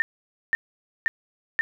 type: tone bursts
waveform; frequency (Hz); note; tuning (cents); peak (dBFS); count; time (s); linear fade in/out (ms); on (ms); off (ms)
sine; 1808; A6; +47; -18; 4; 0-1.61; 0; 20; 510
effects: none